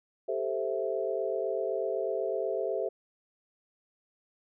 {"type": "chord", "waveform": "sine", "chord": "A minor seventh", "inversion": "third", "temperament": "equal", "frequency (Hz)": [392, 440, 523.3, 659.3], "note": ["G4", "A4", "C5", "E5"], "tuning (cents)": [0, 0, 0, 0], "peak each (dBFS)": -34, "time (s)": [0.28, 2.89], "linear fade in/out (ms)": 10, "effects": []}